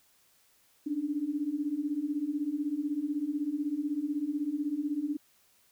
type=beating tone pair; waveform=sine; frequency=282.4 / 298.4 Hz; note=C#4 / D4; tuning=+32 / +28 cents; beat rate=16 Hz; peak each=-34 / -31 dBFS; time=0.86-5.17 s; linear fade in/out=10 ms; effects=white hiss -66 dBFS RMS until 5.71 s